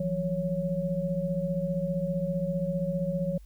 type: tone cluster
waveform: sine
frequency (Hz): 165 / 180.2 / 555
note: E3 / F#3 / C#5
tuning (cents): +2 / -45 / +2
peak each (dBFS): -31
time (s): 0-3.38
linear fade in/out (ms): 5
effects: added 50 Hz sine -46 dBFS peak until 3.45 s + white hiss -66 dBFS RMS until 3.45 s